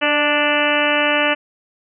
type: harmonic tone with a mistuned harmonic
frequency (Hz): 293.7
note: D4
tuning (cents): 0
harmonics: 1 / 2 / 3 / 4 / 5 / 6 / 7 / 8 / 9 / 10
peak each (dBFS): -24 / -20 / -25 / -25 / -24 / -23 / -26 / -25 / -22 / -24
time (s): 0.01-1.35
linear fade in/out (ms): 20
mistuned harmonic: 2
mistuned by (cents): +19
effects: none